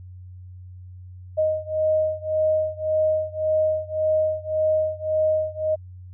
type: beating tone pair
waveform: sine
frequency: 622.3 / 624.1 Hz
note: D#5 / D#5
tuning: 0 / +5 cents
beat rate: 1.8 Hz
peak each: -22 / -23 dBFS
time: 1.37-5.76 s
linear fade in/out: 20 ms
effects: added 91 Hz sine -38 dBFS peak until 6.13 s